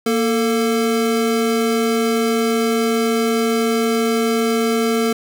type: tone pair together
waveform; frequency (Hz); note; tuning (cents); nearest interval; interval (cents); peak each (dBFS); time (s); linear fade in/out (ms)
square; 233.1 / 445.5; A#3 / A4; 0 / +22; major seventh; 1122; -19; 0.06-5.13; 5
effects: none